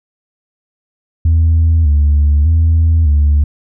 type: tone with vibrato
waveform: sine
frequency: 77.2 Hz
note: D#2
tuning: 13 cents flat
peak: -5 dBFS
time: 1.25-3.44 s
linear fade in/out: 5 ms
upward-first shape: square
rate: 0.83 Hz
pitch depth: 92 cents each way
effects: tanh soft clip ceiling -5 dBFS